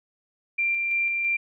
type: tone with tremolo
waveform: sine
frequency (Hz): 2371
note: D7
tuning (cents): +16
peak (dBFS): -21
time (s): 0.58-1.37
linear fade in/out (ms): 10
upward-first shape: square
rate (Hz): 3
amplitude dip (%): 25
effects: none